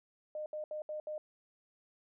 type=tone bursts; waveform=sine; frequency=610 Hz; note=D#5; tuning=34 cents flat; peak=-37 dBFS; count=5; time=0.35-1.18 s; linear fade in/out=2 ms; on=110 ms; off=70 ms; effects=none